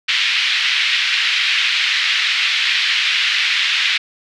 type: band-pass noise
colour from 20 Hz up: pink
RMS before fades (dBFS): -17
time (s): 0.08-3.98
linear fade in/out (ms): 10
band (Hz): 2000 to 3900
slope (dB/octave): 24
effects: none